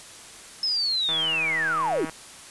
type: linear sweep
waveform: sine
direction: down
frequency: 5230 to 262.1 Hz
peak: -22 dBFS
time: 0.63-2.05 s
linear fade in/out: 2 ms
type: click train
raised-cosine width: 0.5 ms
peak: -20 dBFS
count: 162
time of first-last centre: 1.09-2.096 s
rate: 160 Hz
effects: white hiss -44 dBFS RMS until 2.5 s + resampled to 24000 Hz